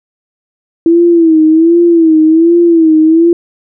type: tone with vibrato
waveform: sine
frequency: 328.3 Hz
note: E4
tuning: 7 cents flat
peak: -3 dBFS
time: 0.86-3.33 s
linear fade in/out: 2 ms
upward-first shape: sine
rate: 1.3 Hz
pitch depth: 85 cents each way
effects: none